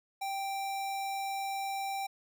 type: tone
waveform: square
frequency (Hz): 784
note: G5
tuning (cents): 0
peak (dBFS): -34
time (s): 0.21-2.07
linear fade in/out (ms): 10
effects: none